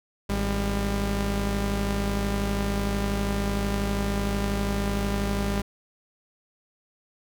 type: tone pair together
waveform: sawtooth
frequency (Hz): 52.86 / 200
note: G#1 / G3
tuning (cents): +31 / +35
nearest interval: octave + major seventh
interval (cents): 2304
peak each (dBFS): -23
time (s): 0.29-5.62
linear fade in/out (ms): 10
effects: none